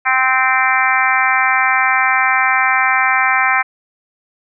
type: harmonic tone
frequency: 260 Hz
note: C4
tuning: 11 cents flat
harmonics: 3 / 4 / 5 / 6 / 7 / 8 / 9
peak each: -19 / -19 / -19 / -19 / -19 / -19 / -19 dBFS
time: 0.05-3.63 s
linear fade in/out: 20 ms
effects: none